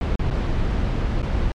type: noise with dropouts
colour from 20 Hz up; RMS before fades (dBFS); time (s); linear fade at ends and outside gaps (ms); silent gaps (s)
brown; -21; 0.01-1.52; 1; 0.155-0.193 / 0.302-0.309 / 1.219-1.228
effects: low-pass 4000 Hz 12 dB/octave + MP3 96 kbps